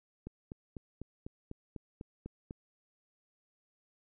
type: click train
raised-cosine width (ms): 3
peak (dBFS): -29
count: 10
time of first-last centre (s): 0.27-2.509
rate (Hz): 4.02
effects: none